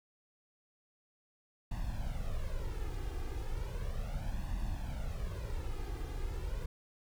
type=noise with flanger; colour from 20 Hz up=brown; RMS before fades=-37 dBFS; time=1.71-6.66 s; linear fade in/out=5 ms; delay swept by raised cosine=1.1 to 2.5 ms; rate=0.35 Hz; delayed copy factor=+0.75; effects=none